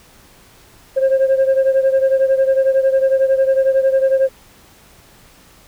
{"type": "beating tone pair", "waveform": "sine", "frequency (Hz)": [531, 542], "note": ["C5", "C#5"], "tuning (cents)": [25, -39], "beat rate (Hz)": 11, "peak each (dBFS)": [-11, -15], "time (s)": [0.96, 4.29], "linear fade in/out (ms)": 20, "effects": ["tanh soft clip ceiling -8 dBFS", "pink hiss -47 dBFS RMS until 5.67 s"]}